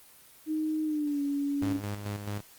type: tone with pitch glide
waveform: sine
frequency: 311.1 to 283.6 Hz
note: D#4 to C#4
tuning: 0 to +40 cents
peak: -27 dBFS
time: 0.46-1.81 s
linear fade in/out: 50 ms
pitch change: -160 cents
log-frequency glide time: 0.84-1.21 s
type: tone with tremolo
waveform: sawtooth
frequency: 102.8 Hz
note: G#2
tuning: 17 cents flat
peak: -28 dBFS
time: 1.62-2.41 s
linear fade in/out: 5 ms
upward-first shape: square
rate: 4.6 Hz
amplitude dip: 50%
effects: white hiss -55 dBFS RMS until 2.58 s + Opus 24 kbps